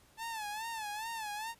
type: tone with vibrato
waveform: sawtooth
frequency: 873 Hz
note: A5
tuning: 14 cents flat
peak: -34 dBFS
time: 0.17-1.55 s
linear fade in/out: 50 ms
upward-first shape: sine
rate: 2.4 Hz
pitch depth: 100 cents each way
effects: pink hiss -64 dBFS RMS until 1.59 s + resampled to 32000 Hz